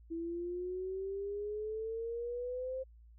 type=exponential sweep; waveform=sine; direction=up; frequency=328.7 to 527 Hz; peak=-36 dBFS; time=0.1-2.84 s; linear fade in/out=20 ms; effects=added 57 Hz sine -55 dBFS peak until 3.18 s